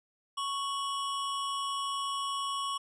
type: tone pair together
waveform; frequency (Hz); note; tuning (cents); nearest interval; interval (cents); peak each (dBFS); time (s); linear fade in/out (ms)
square; 1108.7 / 2960; C#6 / F#7; 0 / 0; octave + perfect fourth; 1700; -33 / -40; 0.37-2.78; 10
effects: resampled to 22050 Hz